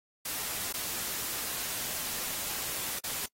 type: noise with dropouts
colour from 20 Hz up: white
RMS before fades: -35 dBFS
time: 0.25-3.26 s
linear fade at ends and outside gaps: 5 ms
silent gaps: 0.727-0.738 / 2.991-3.037 s
effects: noise-tail reverb RT60 0.1 s tail -25 dB re dry + AAC 48 kbps